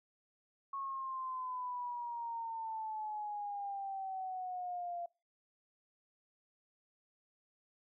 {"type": "exponential sweep", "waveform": "sine", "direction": "down", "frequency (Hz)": [1101, 689], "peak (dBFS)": -38, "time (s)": [0.73, 5.06], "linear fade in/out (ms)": 5, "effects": ["noise-tail reverb RT60 0.3 s tail -25 dB re dry"]}